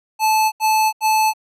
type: tone bursts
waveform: square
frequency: 870 Hz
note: A5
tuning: 20 cents flat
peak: -14 dBFS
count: 3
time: 0.19-1.336 s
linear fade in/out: 50 ms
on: 330 ms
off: 78 ms
effects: resampled to 32000 Hz